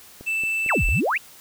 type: click train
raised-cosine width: 2 ms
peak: -26 dBFS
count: 4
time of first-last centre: 0.21-0.889 s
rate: 4.42 Hz
type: tone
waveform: triangle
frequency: 2648 Hz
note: E7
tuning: 7 cents sharp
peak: -20 dBFS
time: 0.26-1.01 s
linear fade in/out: 20 ms
type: exponential two-way sweep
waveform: sine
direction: down then up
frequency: 2960 to 32.7 to 2960 Hz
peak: -19 dBFS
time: 0.68-1.18 s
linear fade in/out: 10 ms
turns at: 0.86 s
effects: white hiss -47 dBFS RMS until 1.4 s